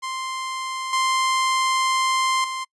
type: tone with level steps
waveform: sawtooth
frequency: 1046.5 Hz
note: C6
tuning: in tune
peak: -23 / -15 / -23 dBFS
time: 0.02-2.65 s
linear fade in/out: 20 ms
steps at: 0.93 / 2.44 s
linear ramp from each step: 2 ms
effects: noise-tail reverb RT60 0.1 s tail -26 dB re dry + resampled to 22050 Hz